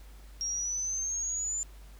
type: exponential sweep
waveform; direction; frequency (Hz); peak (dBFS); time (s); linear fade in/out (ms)
sine; up; 5588 to 7150; -30; 0.41-1.63; 0
effects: added 50 Hz sine -47 dBFS peak until 1.99 s + pink hiss -59 dBFS RMS until 1.99 s